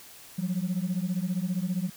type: beating tone pair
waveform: sine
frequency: 174.7 / 189.7 Hz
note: F3 / F#3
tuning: +1 / +43 cents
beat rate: 15 Hz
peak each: -28 dBFS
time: 0.38-1.9 s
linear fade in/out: 10 ms
effects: tanh soft clip ceiling -22 dBFS + white hiss -49 dBFS RMS until 1.96 s